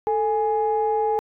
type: tone pair together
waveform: sine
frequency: 440.6 / 830.6 Hz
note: A4 / G#5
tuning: +2 / 0 cents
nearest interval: major seventh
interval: 1098 cents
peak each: -21 dBFS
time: 0.07-1.19 s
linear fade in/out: 0 ms
effects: tanh soft clip ceiling -12 dBFS